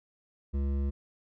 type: tone with hard clipping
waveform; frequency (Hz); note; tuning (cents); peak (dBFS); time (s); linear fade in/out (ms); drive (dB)
sine; 69.3; C#2; 0; -29; 0.53-0.91; 20; 11
effects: none